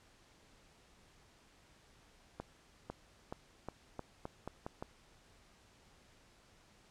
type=accelerating click train; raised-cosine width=1 ms; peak=-27 dBFS; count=9; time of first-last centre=2.4-4.825 s; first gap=500 ms; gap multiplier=0.85; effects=pink hiss -65 dBFS RMS until 6.9 s + low-pass 8000 Hz 12 dB/octave